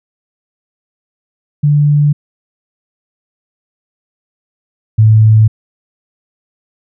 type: tone pair in turn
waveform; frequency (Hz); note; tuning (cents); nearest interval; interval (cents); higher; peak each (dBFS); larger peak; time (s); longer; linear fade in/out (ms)
sine; 146.83 / 109.27; D3 / A2; 0 / -12; perfect fourth; 512; first; -6 / -3; second; 1.63-2.13 / 4.98-5.48; neither; 10
effects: none